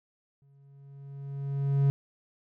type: tone with exponential growth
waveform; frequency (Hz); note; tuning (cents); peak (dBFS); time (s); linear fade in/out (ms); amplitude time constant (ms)
triangle; 139.1; C#3; +6; -17; 0.42-1.9; 0; 320
effects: none